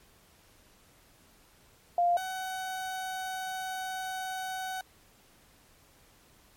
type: tone pair in turn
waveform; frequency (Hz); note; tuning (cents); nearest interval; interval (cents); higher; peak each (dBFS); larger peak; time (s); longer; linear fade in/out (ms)
sine / 30% pulse; 698.5 / 751.4; F5 / F#5; 0 / +26; minor second; 126; second; -22 / -31; first; 1.98-2.17 / 2.17-4.81; second; 2
effects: pink hiss -61 dBFS RMS until 6.56 s + MP3 64 kbps